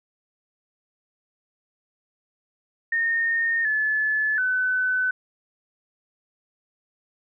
sine tone with pitch steps, 1836 / 1727 / 1508 Hz, A#6 / A6 / F#6, -27 / -33 / +32 cents, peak -20 dBFS, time 2.92-5.11 s, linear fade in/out 5 ms, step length 730 ms, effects none

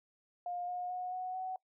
sine tone with pitch steps, 709 / 718.5 / 728.1 / 737.8 / 747.7 Hz, F5 / F5 / F#5 / F#5 / F#5, +26 / +49 / -28 / -5 / +18 cents, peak -36 dBFS, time 0.46-1.56 s, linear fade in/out 2 ms, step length 220 ms, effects noise-tail reverb RT60 0.1 s tail -23 dB re dry

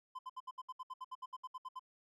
triangle tone bursts, 1025 Hz, C6, 36 cents flat, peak -40 dBFS, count 16, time 0.15-1.795 s, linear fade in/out 10 ms, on 40 ms, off 67 ms, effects none

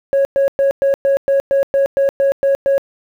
sine tone bursts, 551 Hz, C#5, 11 cents flat, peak -8 dBFS, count 12, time 0.13-2.78 s, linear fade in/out 0 ms, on 120 ms, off 110 ms, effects tanh soft clip ceiling -9 dBFS + 8-bit

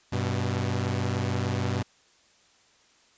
sawtooth tone pair together, 96.76 / 123.47 Hz, G2 / B2, -22 / 0 cents, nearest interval major third, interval 422 cents, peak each -24 / -25 dBFS, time 0.12-1.83 s, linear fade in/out 10 ms, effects white hiss -61 dBFS RMS until 3.17 s + resampled to 16000 Hz

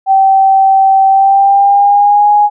sine tone with pitch glide, 774 to 829.6 Hz, G5 to G#5, -22 to -2 cents, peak -4 dBFS, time 0.06-2.5 s, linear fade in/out 50 ms, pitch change +120 cents, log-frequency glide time 1.08-2.3 s, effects none

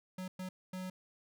square tone bursts at uneven times, 185.1 Hz, F#3, 1 cent sharp, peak -40 dBFS, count 3, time 0.18-0.28 / 0.39-0.49 / 0.73-0.9 s, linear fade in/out 5 ms, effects none

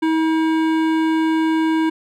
sine tone with hard clipping, 320 Hz, D#4, 49 cents sharp, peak -17 dBFS, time 0.02-1.9 s, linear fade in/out 10 ms, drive 15 dB, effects none

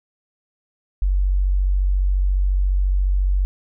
sine tone, 47.18 Hz, F#1, 34 cents sharp, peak -15 dBFS, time 1.02-3.45 s, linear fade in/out 0 ms, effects none

